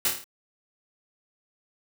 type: noise with echo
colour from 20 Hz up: white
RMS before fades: -23 dBFS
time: 0.05-0.08 s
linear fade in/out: 2 ms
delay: 27 ms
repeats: 6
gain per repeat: -4 dB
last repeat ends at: 0.242 s
effects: none